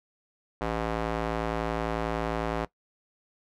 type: tone with band-pass filter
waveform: square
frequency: 55.5 Hz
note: A1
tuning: 16 cents sharp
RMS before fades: -30 dBFS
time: 0.61-2.65 s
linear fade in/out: 5 ms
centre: 780 Hz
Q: 0.72
effects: noise-tail reverb RT60 0.1 s tail -18 dB re dry